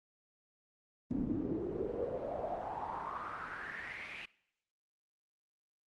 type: noise with band-pass filter sweep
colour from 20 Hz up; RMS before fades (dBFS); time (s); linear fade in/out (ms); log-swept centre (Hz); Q
brown; -39; 1.1-4.26; 10; 240 to 2600; 5.9
effects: noise-tail reverb RT60 0.7 s tail -21 dB re dry + Opus 24 kbps